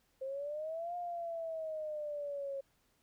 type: exponential two-way sweep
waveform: sine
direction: up then down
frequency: 524 to 710 to 544 Hz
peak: -37 dBFS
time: 0.21-2.61 s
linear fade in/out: 10 ms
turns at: 0.96 s
effects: pink hiss -74 dBFS RMS until 3.02 s